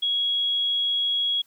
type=tone; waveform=sine; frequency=3322 Hz; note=G#7; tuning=in tune; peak=-21 dBFS; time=0.02-1.42 s; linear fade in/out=10 ms; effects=white hiss -62 dBFS RMS until 1.46 s